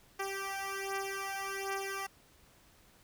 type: beating tone pair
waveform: 10% pulse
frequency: 390.4 / 391.7 Hz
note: G4 / G4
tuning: -7 / -1 cents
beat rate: 1.3 Hz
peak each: -30 / -31 dBFS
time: 0.19-2.07 s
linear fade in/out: 10 ms
effects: pink hiss -63 dBFS RMS until 3.03 s